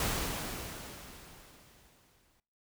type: noise with exponential decay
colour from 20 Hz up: pink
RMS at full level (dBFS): -31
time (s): 0-2.4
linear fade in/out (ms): 2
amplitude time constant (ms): 520
effects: noise-tail reverb RT60 0.5 s tail -22 dB re dry